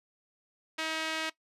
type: tone with band-pass filter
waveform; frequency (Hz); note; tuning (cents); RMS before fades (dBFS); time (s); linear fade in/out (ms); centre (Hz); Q
sawtooth; 318.4; D#4; +40; -34; 0.78-1.3; 10; 2800; 0.95
effects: noise-tail reverb RT60 0.1 s tail -18 dB re dry + resampled to 32000 Hz